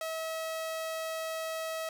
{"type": "tone", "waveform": "sawtooth", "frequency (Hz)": 644, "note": "E5", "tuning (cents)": -41, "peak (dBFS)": -30, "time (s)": [0.01, 1.89], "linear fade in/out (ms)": 2, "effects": []}